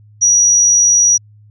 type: tone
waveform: sine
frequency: 5800 Hz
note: F#8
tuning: 35 cents flat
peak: -7 dBFS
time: 0.21-1.18 s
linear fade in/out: 20 ms
effects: added 105 Hz sine -41 dBFS peak until 1.5 s